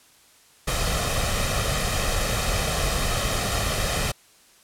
pink noise with comb filter, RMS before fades -24 dBFS, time 0.67-4.12 s, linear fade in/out 10 ms, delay 1.6 ms, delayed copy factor +0.6, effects white hiss -55 dBFS RMS until 4.63 s + low-pass 11000 Hz 12 dB/octave

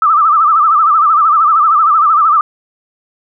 sine tone with vibrato, 1244.5 Hz, D#6, in tune, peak -6 dBFS, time 0.02-2.41 s, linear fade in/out 2 ms, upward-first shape sine, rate 13 Hz, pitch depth 120 cents each way, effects none

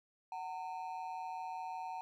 triangle ring-modulated tone, 830.6 Hz, G#5, in tune, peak -35 dBFS, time 0.32-2.01 s, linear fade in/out 0 ms, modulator 82.6 Hz, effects none

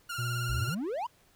sawtooth tone with vibrato, 1396.9 Hz, F6, in tune, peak -31 dBFS, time 0.09-0.75 s, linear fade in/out 10 ms, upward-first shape sine, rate 19 Hz, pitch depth 48 cents each way
triangle tone, 120.3 Hz, B2, 45 cents flat, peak -29 dBFS, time 0.18-0.7 s, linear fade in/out 10 ms
triangle exponential sweep, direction up, 48.3 to 1046.5 Hz, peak -29 dBFS, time 0.49-1.07 s, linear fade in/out 10 ms
effects pink hiss -64 dBFS RMS until 1.35 s

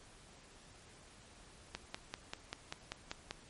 click train, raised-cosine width 0.2 ms, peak -22 dBFS, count 9, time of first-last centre 1.75-3.309 s, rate 5.13 Hz, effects pink hiss -59 dBFS RMS until 3.49 s + MP3 48 kbps

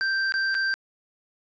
square tone with dropouts, 1568 Hz, G6, in tune, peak -23 dBFS, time 0.01-0.74 s, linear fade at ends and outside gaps 0 ms, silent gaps 0.322-0.34 / 0.544-0.55 s, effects resampled to 16000 Hz + 9-bit

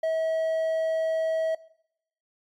triangle tone, 644 Hz, E5, 41 cents flat, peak -21 dBFS, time 0.03-1.55 s, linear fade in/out 5 ms, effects noise-tail reverb RT60 0.7 s tail -19 dB re dry + MP3 96 kbps

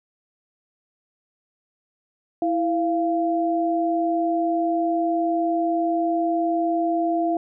sine tone pair together, 329.6 / 690.4 Hz, E4 / F5, 0 / -20 cents, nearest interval octave + minor second, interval 1280 cents, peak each -22 dBFS, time 2.42-7.37 s, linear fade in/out 2 ms, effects none

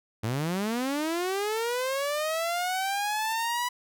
sawtooth linear sweep, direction up, 103.83 to 987.8 Hz, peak -23 dBFS, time 0.23-3.69 s, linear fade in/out 10 ms, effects none

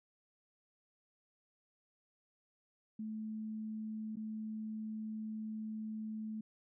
sine tone with dropouts, 217.4 Hz, A3, 21 cents flat, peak -39 dBFS, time 2.99-6.41 s, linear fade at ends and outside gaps 5 ms, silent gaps 4.158-4.168 s, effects none

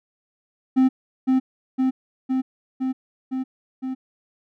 triangle tone with echo, 260.6 Hz, C4, 7 cents flat, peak -11 dBFS, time 0.76-0.89 s, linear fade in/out 20 ms, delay 510 ms, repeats 6, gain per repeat -2 dB, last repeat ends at 3.95 s, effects none

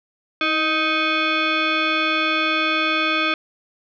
sine tone with frequency modulation, 620 Hz, D#5, 6 cents flat, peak -17 dBFS, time 0.41-3.34 s, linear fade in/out 2 ms, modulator 939 Hz, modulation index 3, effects none

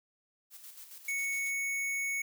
blue noise with tremolo, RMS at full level -48 dBFS, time 0.5-1.53 s, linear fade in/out 50 ms, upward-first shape square, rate 7.3 Hz, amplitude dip 50%
square tone, 2217 Hz, C#7, in tune, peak -32 dBFS, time 1.08-2.22 s, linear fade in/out 5 ms
effects none

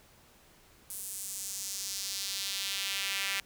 sawtooth tone with high-pass filter sweep, 196 Hz, G3, in tune, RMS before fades -36 dBFS, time 0.9-3.4 s, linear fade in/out 2 ms, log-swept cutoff 10000 to 2200 Hz, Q 1.6, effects pink hiss -60 dBFS RMS until 3.45 s

